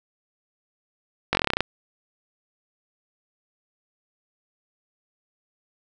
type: slowing click train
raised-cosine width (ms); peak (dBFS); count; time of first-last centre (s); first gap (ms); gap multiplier
0.3; -4; 11; 1.33-1.606; 20; 1.07
effects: none